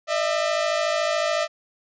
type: tone pair together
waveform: sawtooth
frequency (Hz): 605.5 / 659.3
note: D#5 / E5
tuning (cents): -47 / 0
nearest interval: minor second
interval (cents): 147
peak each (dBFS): -20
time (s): 0.07-1.48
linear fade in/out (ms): 50
effects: resampled to 16000 Hz